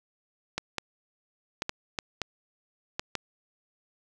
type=clicks; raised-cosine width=0.2 ms; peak=-12 dBFS; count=8; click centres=0.58 / 0.783 / 1.621 / 1.694 / 1.988 / 2.217 / 2.995 / 3.153 s; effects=none